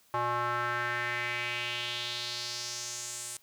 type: tone with band-pass filter sweep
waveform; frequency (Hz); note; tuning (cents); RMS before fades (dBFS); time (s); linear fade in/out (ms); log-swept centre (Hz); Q
square; 120.4; B2; -44; -34; 0.14-3.37; 0; 1000 to 8700; 3
effects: white hiss -64 dBFS RMS until 3.42 s